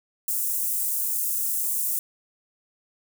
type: high-pass noise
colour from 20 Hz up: white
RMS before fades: -26 dBFS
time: 0.28-1.99 s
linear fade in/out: 2 ms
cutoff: 8000 Hz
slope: 24 dB/octave
effects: none